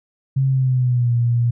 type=tone with pitch glide; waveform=sine; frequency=134.4 to 119.05 Hz; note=C3 to A#2; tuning=+47 to +37 cents; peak=-14 dBFS; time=0.36-1.51 s; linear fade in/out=10 ms; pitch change=-210 cents; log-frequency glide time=0.47-1.13 s; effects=none